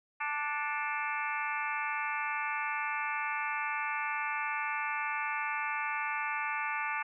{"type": "harmonic tone with a mistuned harmonic", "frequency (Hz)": 293.7, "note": "D4", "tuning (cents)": 0, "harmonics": [3, 4, 5, 6, 7, 8, 9], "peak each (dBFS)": [-37, -38, -39, -40, -40, -41, -42], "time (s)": [0.2, 7.03], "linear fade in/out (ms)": 10, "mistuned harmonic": 7, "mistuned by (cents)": 79, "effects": []}